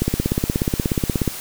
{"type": "click train", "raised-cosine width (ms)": 3, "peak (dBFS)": -5, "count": 22, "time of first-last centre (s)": [0.02, 1.277], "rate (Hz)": 16.7, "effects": ["white hiss -32 dBFS RMS until 1.4 s"]}